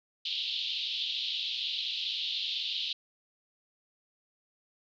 white band-pass noise, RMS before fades -34 dBFS, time 0.25-2.93 s, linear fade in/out 5 ms, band 3000 to 4000 Hz, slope 48 dB/octave, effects none

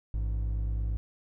triangle tone pair together, 55 / 103.83 Hz, A1 / G#2, 0 / 0 cents, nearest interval major seventh, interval 1100 cents, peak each -26 / -35 dBFS, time 0.14-0.97 s, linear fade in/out 0 ms, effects none

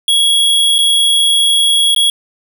square tone with dropouts, 3327 Hz, G#7, 2 cents sharp, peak -9 dBFS, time 0.08-2.1 s, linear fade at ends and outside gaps 2 ms, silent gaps 0.783-0.787 / 1.948-1.962 s, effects none

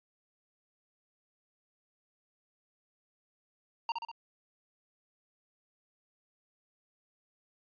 square tone with echo, 925 Hz, A#5, 14 cents flat, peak -30 dBFS, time 3.89-3.92 s, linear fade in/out 2 ms, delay 65 ms, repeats 3, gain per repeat -4 dB, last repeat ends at 4.115 s, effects resampled to 11025 Hz

